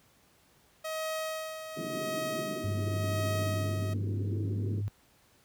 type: tone with tremolo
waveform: sawtooth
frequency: 633 Hz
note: D#5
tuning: 30 cents sharp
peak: -28 dBFS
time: 0.84-3.94 s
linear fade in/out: 10 ms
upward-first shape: sine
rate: 0.91 Hz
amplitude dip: 60%
type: band-pass noise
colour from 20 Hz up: white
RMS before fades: -39 dBFS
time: 1.76-4.82 s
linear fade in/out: 20 ms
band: 130 to 390 Hz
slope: 48 dB/octave
type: tone with pitch glide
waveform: sine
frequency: 100 to 102.16 Hz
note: G2 to G#2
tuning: +35 to -28 cents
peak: -29 dBFS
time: 2.64-4.88 s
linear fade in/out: 0 ms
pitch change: +37 cents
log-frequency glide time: 3.77-4.7 s
effects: pink hiss -64 dBFS RMS until 5.44 s + high-pass 60 Hz 12 dB/octave

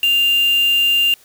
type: tone with quantisation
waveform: sine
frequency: 2796 Hz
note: F7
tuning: 1 cent sharp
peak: -12 dBFS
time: 0.03-1.14 s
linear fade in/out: 2 ms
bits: 4
effects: white hiss -50 dBFS RMS until 1.24 s

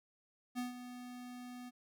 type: tone with ADSR envelope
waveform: square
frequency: 247.2 Hz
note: B3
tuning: 2 cents sharp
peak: -36 dBFS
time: 0.55-1.71 s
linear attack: 35 ms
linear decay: 140 ms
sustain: -11 dB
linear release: 30 ms
effects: none

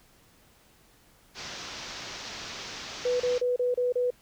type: low-pass noise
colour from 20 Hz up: white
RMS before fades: -40 dBFS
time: 1.34-3.42 s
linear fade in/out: 50 ms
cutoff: 6100 Hz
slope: 48 dB/octave
type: tone bursts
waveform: sine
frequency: 493.9 Hz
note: B4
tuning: in tune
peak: -23 dBFS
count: 6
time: 3.05-4.105 s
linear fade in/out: 5 ms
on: 150 ms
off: 31 ms
effects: pink hiss -60 dBFS RMS until 4.21 s

